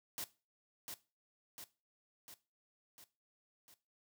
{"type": "noise with echo", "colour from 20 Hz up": "white", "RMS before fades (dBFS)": -42, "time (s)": [0.18, 0.24], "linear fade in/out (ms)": 0, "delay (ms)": 700, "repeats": 5, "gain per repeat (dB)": -4, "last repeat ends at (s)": 3.74, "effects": ["noise-tail reverb RT60 0.3 s tail -17 dB re dry", "high-pass 80 Hz 12 dB/octave"]}